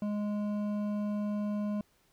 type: tone with hard clipping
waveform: sine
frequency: 207.7 Hz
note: G#3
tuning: in tune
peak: -32 dBFS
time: 0.02-1.81 s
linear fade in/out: 2 ms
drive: 9 dB
effects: pink hiss -69 dBFS RMS until 2.12 s